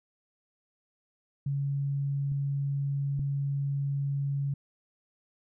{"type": "tone", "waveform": "sine", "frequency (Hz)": 140, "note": "C#3", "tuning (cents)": 18, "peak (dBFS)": -27, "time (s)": [1.46, 4.54], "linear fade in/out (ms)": 5}
{"type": "clicks", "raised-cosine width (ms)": 5, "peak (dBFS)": [-33, -23], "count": 2, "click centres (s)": [2.319, 3.194]}
{"effects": []}